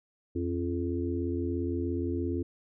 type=harmonic tone with a mistuned harmonic; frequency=86.2 Hz; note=F2; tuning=22 cents flat; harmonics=1 / 3 / 4 / 5; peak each=-33 / -33 / -33 / -39 dBFS; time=0.35-2.43 s; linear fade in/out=10 ms; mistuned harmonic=3; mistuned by=+59 cents; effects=none